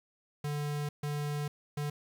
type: tone bursts at uneven times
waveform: square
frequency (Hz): 146.83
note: D3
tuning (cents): 0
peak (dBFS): -33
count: 3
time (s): 0.44-0.89 / 1.03-1.48 / 1.77-1.9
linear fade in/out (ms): 5
effects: 10-bit